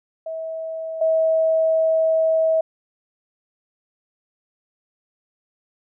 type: tone pair in turn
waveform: sine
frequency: 646 / 643.7 Hz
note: E5 / E5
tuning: -35 / -41 cents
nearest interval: unison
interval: 6 cents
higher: first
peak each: -26 / -15 dBFS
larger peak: second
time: 0.26-1.01 / 1.01-2.61 s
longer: second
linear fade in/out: 5 ms
effects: none